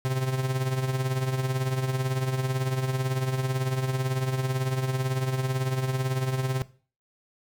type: tone with tremolo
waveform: 45% pulse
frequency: 130.81 Hz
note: C3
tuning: in tune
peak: -22 dBFS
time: 0.05-6.62 s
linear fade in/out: 0 ms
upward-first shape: triangle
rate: 18 Hz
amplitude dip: 65%
effects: noise-tail reverb RT60 0.4 s tail -18 dB re dry